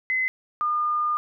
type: tone pair in turn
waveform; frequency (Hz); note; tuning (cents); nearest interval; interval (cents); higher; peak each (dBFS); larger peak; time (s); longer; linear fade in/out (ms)
sine; 2040 / 1213; C7 / D#6; -44 / -44; major sixth; 900; first; -21; neither; 0.1-0.28 / 0.61-1.17; second; 0
effects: none